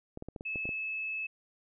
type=clicks; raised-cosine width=2 ms; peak=-27 dBFS; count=8; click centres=0.174 / 0.224 / 0.286 / 0.362 / 0.409 / 0.558 / 0.655 / 0.691 s
type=tone; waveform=sine; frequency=2600 Hz; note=E7; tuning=24 cents flat; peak=-33 dBFS; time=0.45-1.27 s; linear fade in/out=10 ms
effects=none